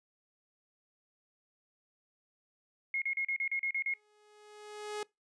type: tone bursts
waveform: sine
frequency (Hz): 2158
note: C#7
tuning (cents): -47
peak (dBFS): -30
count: 9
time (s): 2.94-3.938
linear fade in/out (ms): 2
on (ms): 78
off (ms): 37
type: tone with exponential growth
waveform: sawtooth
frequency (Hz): 420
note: G#4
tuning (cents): +19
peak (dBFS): -31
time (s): 3.88-5.03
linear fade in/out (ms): 2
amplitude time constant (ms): 250
effects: noise-tail reverb RT60 0.2 s tail -23 dB re dry + resampled to 22050 Hz